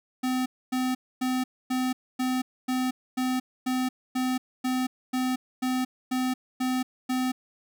square tone bursts, 255.6 Hz, C4, 40 cents flat, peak -25 dBFS, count 15, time 0.23-7.32 s, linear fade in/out 10 ms, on 230 ms, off 260 ms, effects none

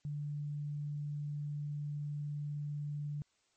sine tone, 146.7 Hz, D3, 2 cents flat, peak -36 dBFS, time 0.05-3.22 s, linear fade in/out 0 ms, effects white hiss -75 dBFS RMS until 3.56 s + MP3 32 kbps

